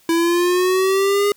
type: linear sweep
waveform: square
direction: up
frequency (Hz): 329.6 to 411.4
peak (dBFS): -15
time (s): 0.09-1.32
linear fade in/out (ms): 2
effects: white hiss -54 dBFS RMS until 1.36 s